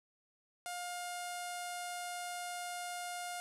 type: tone with low-pass filter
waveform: sawtooth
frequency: 709 Hz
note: F5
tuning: 26 cents sharp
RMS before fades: -42 dBFS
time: 0.66-3.4 s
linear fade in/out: 0 ms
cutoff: 10000 Hz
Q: 3
effects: none